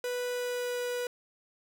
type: tone with pitch glide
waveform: 45% pulse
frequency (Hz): 493 to 489.9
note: B4 to B4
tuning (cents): -3 to -14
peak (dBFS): -31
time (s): 0.04-1.07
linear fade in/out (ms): 2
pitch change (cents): -11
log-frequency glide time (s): 0.31-0.81
effects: none